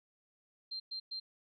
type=tone bursts at uneven times; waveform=sine; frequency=4162 Hz; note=C8; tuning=10 cents flat; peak=-38 dBFS; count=3; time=0.71-0.8 / 0.91-1 / 1.11-1.2 s; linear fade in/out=10 ms; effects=none